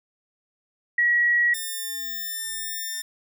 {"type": "tone pair in turn", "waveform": ["sine", "5% pulse"], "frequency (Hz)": [1916, 1800.1], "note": ["A#6", "A6"], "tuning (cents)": [47, 39], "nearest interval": "minor second", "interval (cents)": 108, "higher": "first", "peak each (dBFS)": [-17, -18], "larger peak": "first", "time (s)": [[0.98, 1.54], [1.54, 3.02]], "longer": "second", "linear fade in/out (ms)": 5, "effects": []}